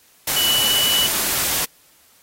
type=tone in noise; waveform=sine; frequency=2960 Hz; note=F#7; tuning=in tune; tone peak=-17 dBFS; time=0.36-1.07 s; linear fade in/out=5 ms; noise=white; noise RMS=-21 dBFS; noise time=0.27-1.65 s; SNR=+1 dB; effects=white hiss -54 dBFS RMS until 2.22 s + AAC 48 kbps